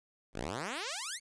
5% pulse exponential sweep, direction up, 42 to 2300 Hz, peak -25 dBFS, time 0.33-1.2 s, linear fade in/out 50 ms, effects resampled to 22050 Hz + 11-bit

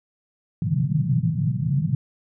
pink band-pass noise, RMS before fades -22 dBFS, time 0.62-1.95 s, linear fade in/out 2 ms, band 120 to 170 Hz, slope 48 dB/octave, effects none

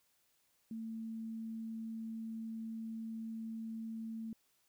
sine tone, 224.1 Hz, A3, 32 cents sharp, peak -40 dBFS, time 0.71-4.33 s, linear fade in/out 2 ms, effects white hiss -75 dBFS RMS until 4.68 s

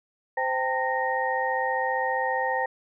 sine tone cluster, 518 / 787 / 902 / 1859 Hz, C5 / G5 / A5 / A#6, -17 / +7 / +43 / -5 cents, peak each -29 dBFS, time 0.37-2.66 s, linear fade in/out 5 ms, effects none

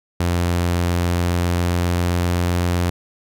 sawtooth tone with pitch glide, 87.1 to 87.86 Hz, F2 to F2, -4 to +11 cents, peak -13 dBFS, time 0.2-2.9 s, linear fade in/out 5 ms, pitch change +15 cents, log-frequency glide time 0.73-2.47 s, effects none

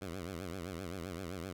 10% pulse tone with vibrato, 89.5 Hz, F2, 43 cents sharp, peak -32 dBFS, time 0.01-1.53 s, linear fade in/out 10 ms, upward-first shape triangle, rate 7.7 Hz, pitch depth 200 cents each way, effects none

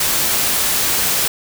white noise, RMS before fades -17 dBFS, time 0-1.28 s, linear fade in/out 5 ms, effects none

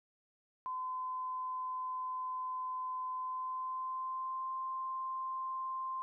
sine tone with pitch glide, 1023 to 1046.9 Hz, C6 to C6, -39 to +1 cents, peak -36 dBFS, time 0.66-6.02 s, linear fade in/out 0 ms, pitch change +40 cents, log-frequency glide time 3.14-4.51 s, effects none

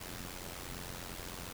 pink noise with amplitude modulation, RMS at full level -41 dBFS, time 0-1.53 s, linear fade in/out 10 ms, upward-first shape sine, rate 88.8 Hz, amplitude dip 75%, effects none

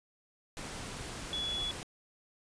sine tone in noise, 3400 Hz, G#7, 40 cents sharp, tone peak -33 dBFS, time 1.33-1.71 s, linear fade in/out 0 ms, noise pink, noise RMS -42 dBFS, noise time 0.57-1.83 s, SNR +6 dB, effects resampled to 22050 Hz

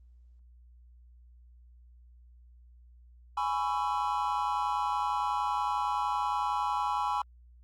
triangle chord, C# minor seventh, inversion second, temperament just, 831.5 / 997.9 / 1108.7 / 1330.5 Hz, G#5 / B5 / C#6 / E6, +2 / +18 / 0 / +16 cents, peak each -30 / -30 / -33 / -36 dBFS, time 3.37-7.22 s, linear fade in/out 5 ms, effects added 60 Hz sine -53 dBFS peak until 7.63 s + Opus 32 kbps

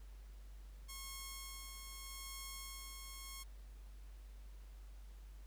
5% pulse tone with tremolo, 1086 Hz, C#6, 36 cents flat, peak -35 dBFS, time 0.88-3.44 s, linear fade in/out 20 ms, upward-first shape sine, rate 0.81 Hz, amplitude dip 35%, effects added 49 Hz sine -51 dBFS peak until 5.46 s + pink hiss -69 dBFS RMS until 5.46 s

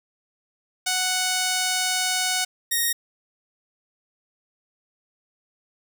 5% pulse tone pair in turn, 740 / 1864.7 Hz, F#5 / A#6, 0 / 0 cents, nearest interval octave + major third, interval 1600 cents, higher second, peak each -10 dBFS, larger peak neither, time 0.86-2.45 / 2.71-2.93 s, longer first, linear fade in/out 10 ms, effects none

